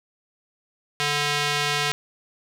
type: tone with band-pass filter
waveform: square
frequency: 146.2 Hz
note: D3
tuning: 7 cents flat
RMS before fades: -24 dBFS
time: 1-1.92 s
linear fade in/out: 0 ms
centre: 3200 Hz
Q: 0.84
effects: none